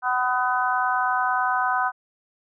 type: harmonic tone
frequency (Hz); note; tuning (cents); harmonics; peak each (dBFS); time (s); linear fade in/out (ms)
251; B3; +28; 3 / 4 / 5 / 6; -25 / -25 / -26 / -26; 0.02-1.92; 50
effects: none